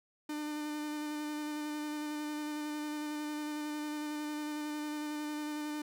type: tone with vibrato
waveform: 45% pulse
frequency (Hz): 300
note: D4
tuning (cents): +37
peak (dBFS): -36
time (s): 0.29-5.82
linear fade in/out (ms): 5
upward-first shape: square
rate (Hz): 11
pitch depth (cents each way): 11
effects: none